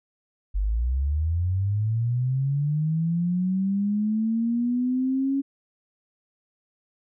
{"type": "linear sweep", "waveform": "sine", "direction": "up", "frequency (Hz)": [46, 277.2], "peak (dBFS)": -21, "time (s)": [0.54, 5.42], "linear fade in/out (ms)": 20, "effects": []}